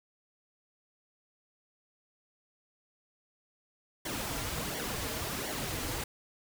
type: noise with flanger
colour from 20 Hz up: pink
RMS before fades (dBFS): -36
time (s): 4.05-6.04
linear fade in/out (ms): 5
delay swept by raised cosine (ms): 0.78 to 5.58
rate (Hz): 1.4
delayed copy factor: -0.65
effects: none